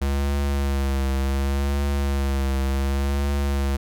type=tone with vibrato; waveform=square; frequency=68.9 Hz; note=C#2; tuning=10 cents flat; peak=-21 dBFS; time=0.01-3.77 s; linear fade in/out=10 ms; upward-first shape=triangle; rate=0.68 Hz; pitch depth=47 cents each way; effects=none